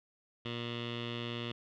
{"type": "tone with low-pass filter", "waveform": "15% pulse", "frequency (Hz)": 118.6, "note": "A#2", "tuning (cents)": 30, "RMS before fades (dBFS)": -39, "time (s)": [0.45, 1.52], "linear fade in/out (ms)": 5, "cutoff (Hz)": 3200, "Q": 8.8, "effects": []}